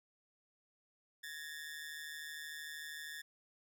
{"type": "ring-modulated tone", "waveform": "sawtooth", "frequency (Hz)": 1760, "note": "A6", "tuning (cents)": 0, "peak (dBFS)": -38, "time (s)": [1.23, 3.22], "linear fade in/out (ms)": 10, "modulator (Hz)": 76.5, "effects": []}